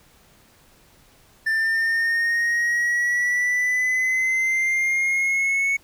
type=exponential sweep; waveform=triangle; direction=up; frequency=1777 to 2217 Hz; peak=-17 dBFS; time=1.46-5.77 s; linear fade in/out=10 ms; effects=pink hiss -55 dBFS RMS until 5.83 s